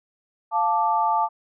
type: chord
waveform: sine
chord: D minor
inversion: first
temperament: equal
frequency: 698.5 / 880 / 1174.7 Hz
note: F5 / A5 / D6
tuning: 0 / 0 / 0 cents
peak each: -26 / -20 / -25 dBFS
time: 0.51-1.29 s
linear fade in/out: 50 ms
effects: none